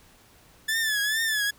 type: tone with vibrato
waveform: sawtooth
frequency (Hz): 1734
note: A6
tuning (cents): -26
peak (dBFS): -20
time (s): 0.68-1.51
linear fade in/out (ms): 10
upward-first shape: triangle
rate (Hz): 2.3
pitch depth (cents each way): 100
effects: pink hiss -56 dBFS RMS until 1.58 s